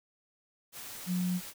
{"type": "tone in noise", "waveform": "sine", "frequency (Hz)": 180.4, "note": "F#3", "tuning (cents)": -44, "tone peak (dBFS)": -28, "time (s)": [1.06, 1.41], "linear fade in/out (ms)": 50, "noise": "white", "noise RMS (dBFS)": -44, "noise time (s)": [0.72, 1.54], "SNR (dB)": 13, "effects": []}